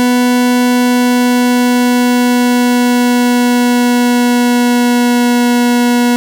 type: tone with pitch glide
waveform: 40% pulse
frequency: 246.9 to 242.2 Hz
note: B3 to B3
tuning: 0 to -34 cents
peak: -7 dBFS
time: 0-6.16 s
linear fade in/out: 0 ms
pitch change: -34 cents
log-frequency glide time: 0.67-5.46 s
effects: none